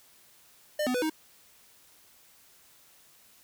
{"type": "tone with pitch steps", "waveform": "square", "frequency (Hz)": [602, 251.3, 495.9, 314], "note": ["D5", "B3", "B4", "D#4"], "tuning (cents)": [43, 30, 7, 16], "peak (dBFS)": -27, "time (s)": [0.79, 1.098], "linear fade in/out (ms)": 5, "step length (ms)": 77, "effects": ["white hiss -59 dBFS RMS until 3.43 s"]}